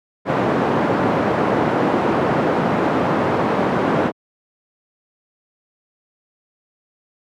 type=band-pass noise; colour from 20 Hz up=pink; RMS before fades=-18 dBFS; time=0.25-4.12 s; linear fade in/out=50 ms; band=170 to 1100 Hz; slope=12 dB/octave; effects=high-pass 100 Hz 12 dB/octave